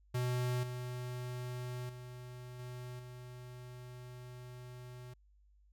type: tone with level steps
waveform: square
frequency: 124.3 Hz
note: B2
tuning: 12 cents sharp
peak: -33 / -40 / -47 / -44 / -48 dBFS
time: 0.14-5.14 s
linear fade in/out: 10 ms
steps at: 0.63 / 1.89 / 2.59 / 2.99 s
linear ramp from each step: 5 ms
effects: added 50 Hz sine -63 dBFS peak until 5.72 s